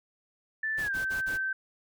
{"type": "tone with pitch glide", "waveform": "sine", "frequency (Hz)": [1760, 1550], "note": ["A6", "G6"], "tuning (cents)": [0, -20], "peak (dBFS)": -28, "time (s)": [0.63, 1.53], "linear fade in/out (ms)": 5, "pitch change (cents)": -220, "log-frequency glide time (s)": [0.81, 0.94]}
{"type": "noise bursts", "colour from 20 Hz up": "pink", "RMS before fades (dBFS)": -42, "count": 4, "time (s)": [0.77, 1.379], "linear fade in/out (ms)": 20, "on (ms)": 120, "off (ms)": 43}
{"effects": []}